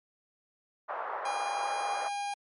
white band-pass noise, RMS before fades -36 dBFS, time 0.88-2.09 s, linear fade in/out 20 ms, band 580 to 1200 Hz, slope 24 dB/octave
45% pulse tone, 810 Hz, G#5, 43 cents flat, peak -32 dBFS, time 1.25-2.34 s, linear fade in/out 5 ms
effects MP3 48 kbps

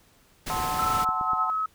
pink noise, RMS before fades -33 dBFS, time 0.46-1.05 s, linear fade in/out 10 ms
click train, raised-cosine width 3 ms, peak -27 dBFS, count 8, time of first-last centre 0.48-1.334 s, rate 8.2 Hz
sine chord, F# half-diminished seventh, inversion none, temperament equal with one note detuned, 740 / 880 / 1046.5 / 1293.6 Hz, F#5 / A5 / C6 / E6, 0 / 0 / 0 / -33 cents, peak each -32 dBFS, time 0.5-1.5 s, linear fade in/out 0 ms
sine tone with pitch glide, 1318.5 to 1283.9 Hz, E6 to E6, 0 to -46 cents, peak -24 dBFS, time 0.79-1.66 s, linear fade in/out 5 ms, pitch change -46 cents, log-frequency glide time 0.93-1.3 s
effects pink hiss -60 dBFS RMS until 1.74 s

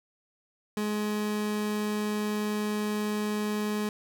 30% pulse tone, 210.4 Hz, G#3, 23 cents sharp, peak -25 dBFS, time 0.77-3.89 s, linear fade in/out 2 ms, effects none

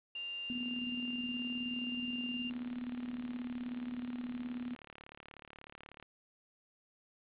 sine tone, 2794 Hz, F7, in tune, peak -39 dBFS, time 0.15-2.5 s, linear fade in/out 5 ms
sine tone with tremolo, 245.7 Hz, B3, 9 cents flat, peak -36 dBFS, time 0.5-4.75 s, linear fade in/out 0 ms, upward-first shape square, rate 19 Hz, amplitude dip 45%
click train, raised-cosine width 0.3 ms, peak -34 dBFS, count 129, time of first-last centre 2.51-6.026 s, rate 36.4 Hz
effects resampled to 8000 Hz + 10-bit

